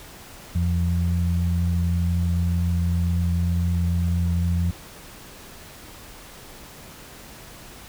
sine tone pair together, 85.31 / 172.6 Hz, F2 / F3, -40 / -20 cents, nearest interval octave, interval 1220 cents, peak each -20 / -25 dBFS, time 0.55-4.71 s, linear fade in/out 5 ms, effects pink hiss -43 dBFS RMS until 7.88 s

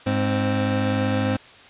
25% pulse tone pair together, 103.4 / 262.2 Hz, G#2 / C4, -7 / +4 cents, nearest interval octave + major third, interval 1611 cents, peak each -19 dBFS, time 0.06-1.37 s, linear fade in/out 10 ms, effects white hiss -46 dBFS RMS until 1.69 s + resampled to 8000 Hz

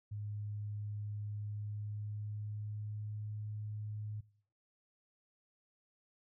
sine tone with pitch glide, 104.2 to 105.96 Hz, G#2 to G#2, +6 to +35 cents, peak -39 dBFS, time 0.11-4.21 s, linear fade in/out 10 ms, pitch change +29 cents, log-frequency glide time 1.33-3.33 s, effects noise-tail reverb RT60 0.6 s tail -21 dB re dry

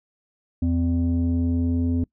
sine tone pair together, 85 / 254.7 Hz, F2 / C4, -46 / -46 cents, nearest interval octave + perfect fifth, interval 1900 cents, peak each -20 dBFS, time 0.62-2.04 s, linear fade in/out 5 ms, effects noise-tail reverb RT60 0.1 s tail -24 dB re dry + tanh soft clip ceiling -16 dBFS

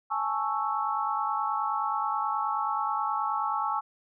sine chord, A major seventh, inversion third, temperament equal, 830.6 / 880 / 1108.7 / 1318.5 Hz, G#5 / A5 / C#6 / E6, 0 / 0 / 0 / 0 cents, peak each -32 / -32 / -31 / -32 dBFS, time 0.1-3.81 s, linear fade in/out 20 ms, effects none

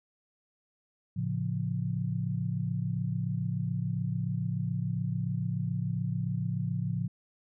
sine chord, A augmented, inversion none, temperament equal with one note detuned, 111.6 / 138.59 / 174.61 Hz, A2 / C#3 / E#3, +25 / 0 / 0 cents, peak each -33 dBFS, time 1.16-7.08 s, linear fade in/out 10 ms, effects none

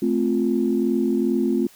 sine chord, F major, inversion first, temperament equal with one note detuned, 219.2 / 261.6 / 349.2 Hz, A3 / C4 / F4, -6 / 0 / 0 cents, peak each -22 dBFS, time 0.02-1.67 s, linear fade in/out 5 ms, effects tanh soft clip ceiling -8 dBFS + white hiss -51 dBFS RMS until 1.75 s

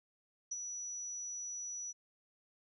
sine tone with ADSR envelope, 5890 Hz, F#8, 9 cents flat, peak -35 dBFS, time 0.51-1.93 s, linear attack 9 ms, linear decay 32 ms, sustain -5 dB, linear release 28 ms, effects none

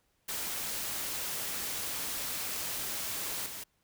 white noise with level steps, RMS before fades -36 / -42 dBFS, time 0.28-3.64 s, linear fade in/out 10 ms, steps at 3.46 s, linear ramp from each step 2 ms, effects pink hiss -74 dBFS RMS until 3.83 s

